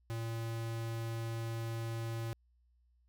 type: tone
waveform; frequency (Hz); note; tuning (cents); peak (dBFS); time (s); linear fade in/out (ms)
square; 114.4; A#2; -32; -37; 0.1-2.33; 0
effects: added 60 Hz sine -67 dBFS peak until 3.08 s